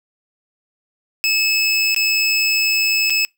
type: tone with dropouts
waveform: 25% pulse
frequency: 2599 Hz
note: E7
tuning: 25 cents flat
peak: -11 dBFS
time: 1.24-3.25 s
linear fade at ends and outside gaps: 0 ms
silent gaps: 1.946-1.963 / 3.098-3.104 s
effects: noise-tail reverb RT60 0.2 s tail -26 dB re dry